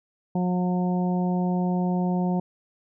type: harmonic tone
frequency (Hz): 180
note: F#3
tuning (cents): -47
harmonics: 1 / 2 / 3 / 4 / 5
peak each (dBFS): -22 / -32 / -36 / -33 / -36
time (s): 0.35-2.4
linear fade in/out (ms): 5
effects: none